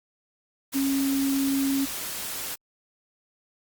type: tone in noise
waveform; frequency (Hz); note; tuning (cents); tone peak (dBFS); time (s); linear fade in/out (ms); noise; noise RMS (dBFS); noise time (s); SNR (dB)
sine; 273.6; C#4; -23; -22; 0.74-1.86; 20; white; -33; 0.72-2.56; +8
effects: Opus 48 kbps